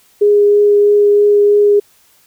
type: tone with vibrato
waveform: sine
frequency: 411.5 Hz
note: G#4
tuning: 16 cents flat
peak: -6 dBFS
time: 0.21-1.8 s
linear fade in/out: 10 ms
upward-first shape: triangle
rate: 3.1 Hz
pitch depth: 9 cents each way
effects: white hiss -51 dBFS RMS until 2.26 s